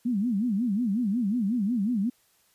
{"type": "tone with vibrato", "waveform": "sine", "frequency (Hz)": 220, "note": "A3", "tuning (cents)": 0, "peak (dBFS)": -23, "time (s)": [0.05, 2.1], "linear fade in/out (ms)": 10, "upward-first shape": "sine", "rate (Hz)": 5.5, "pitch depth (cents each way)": 240, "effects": ["white hiss -65 dBFS RMS until 2.54 s", "resampled to 32000 Hz"]}